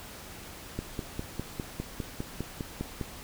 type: click train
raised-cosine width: 3 ms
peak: -19 dBFS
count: 12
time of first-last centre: 0.79-3.012 s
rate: 4.95 Hz
effects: pink hiss -45 dBFS RMS until 3.23 s